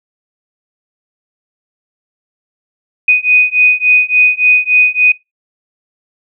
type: beating tone pair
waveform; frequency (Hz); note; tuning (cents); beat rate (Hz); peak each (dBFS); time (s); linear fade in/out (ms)
sine; 2489 / 2492.5; D#7 / D#7; 0 / +2; 3.5; -10; 3.08-5.12; 5
effects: noise-tail reverb RT60 0.2 s tail -21 dB re dry